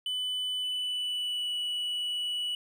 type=tone with pitch glide; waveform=triangle; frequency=3000 to 2947 Hz; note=F#7 to F#7; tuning=+23 to -8 cents; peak=-28 dBFS; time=0.06-2.55 s; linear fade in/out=2 ms; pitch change=-31 cents; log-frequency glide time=0.59-1.55 s; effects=none